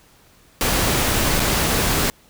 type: noise with dropouts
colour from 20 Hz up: pink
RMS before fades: -19 dBFS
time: 0.61-2.1 s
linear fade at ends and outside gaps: 0 ms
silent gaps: 1.396-1.401 s
effects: pink hiss -53 dBFS RMS until 2.29 s